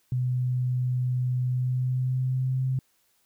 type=tone with pitch glide; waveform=sine; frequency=125.8 to 130.54 Hz; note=B2 to C3; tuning=+32 to -4 cents; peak=-23 dBFS; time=0.12-2.79 s; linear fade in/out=2 ms; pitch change=+64 cents; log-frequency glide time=1.45-2.67 s; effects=white hiss -68 dBFS RMS until 3.25 s